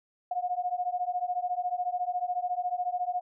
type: beating tone pair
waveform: sine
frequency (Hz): 713 / 727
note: F5 / F#5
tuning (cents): +36 / -31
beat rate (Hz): 14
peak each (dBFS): -31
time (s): 0.31-3.21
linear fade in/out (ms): 5
effects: none